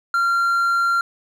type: tone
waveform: triangle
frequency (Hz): 1380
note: F6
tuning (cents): -21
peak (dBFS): -14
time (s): 0.14-1.01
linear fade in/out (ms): 2
effects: none